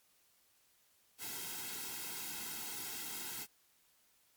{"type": "noise with comb filter", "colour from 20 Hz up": "white", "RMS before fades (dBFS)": -43, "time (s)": [1.18, 3.47], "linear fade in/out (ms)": 50, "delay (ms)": 1.7, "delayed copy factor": -0.8, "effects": ["white hiss -71 dBFS RMS until 4.36 s", "MP3 96 kbps"]}